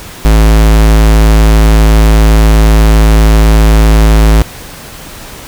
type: tone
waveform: square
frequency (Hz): 53.9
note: A1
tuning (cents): -35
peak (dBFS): -3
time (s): 0.25-4.42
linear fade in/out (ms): 0
effects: pink hiss -28 dBFS RMS until 5.47 s